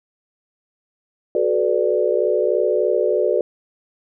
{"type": "chord", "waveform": "sine", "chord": "B minor seventh", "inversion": "second", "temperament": "equal with one note detuned", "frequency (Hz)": [370, 430.7, 493.9, 587.3], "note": ["F#4", "A4", "B4", "D5"], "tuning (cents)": [0, -37, 0, 0], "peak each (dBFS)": -21, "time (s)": [1.35, 3.41], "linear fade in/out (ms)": 2, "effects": []}